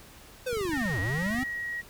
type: linear two-way sweep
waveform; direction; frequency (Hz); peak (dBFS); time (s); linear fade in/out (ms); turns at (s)
square; down then up; 523.3 to 87.31 to 268.1; -29; 0.46-1.44; 10; 1
type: click train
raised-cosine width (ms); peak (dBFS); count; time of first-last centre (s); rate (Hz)
5; -28; 23; 0.53-1.428; 24.5
type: tone with pitch glide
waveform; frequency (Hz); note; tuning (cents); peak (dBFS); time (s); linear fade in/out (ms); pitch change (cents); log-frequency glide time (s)
sine; 1832 to 1902.1; A#6 to A#6; -31 to +34; -31; 0.71-1.82; 20; +65; 0.84-1.03
effects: pink hiss -51 dBFS RMS until 1.89 s